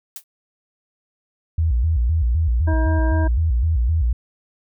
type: noise with exponential decay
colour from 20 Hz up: blue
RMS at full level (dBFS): -27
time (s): 0.16-0.24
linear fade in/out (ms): 2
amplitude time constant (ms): 17
type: tone with vibrato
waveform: sine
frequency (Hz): 69.3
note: C#2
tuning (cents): 0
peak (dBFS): -15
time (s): 1.58-4.13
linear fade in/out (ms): 5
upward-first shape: square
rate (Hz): 3.9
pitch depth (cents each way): 270
type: harmonic tone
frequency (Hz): 318.8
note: D#4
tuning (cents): +42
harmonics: 1 / 2 / 3 / 5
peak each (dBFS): -25 / -28 / -30 / -32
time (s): 2.67-3.28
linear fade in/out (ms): 10
effects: none